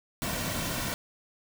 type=noise with comb filter; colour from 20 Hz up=pink; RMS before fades=-32 dBFS; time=0.22-0.94 s; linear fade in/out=0 ms; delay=2.4 ms; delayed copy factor=-0.55; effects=none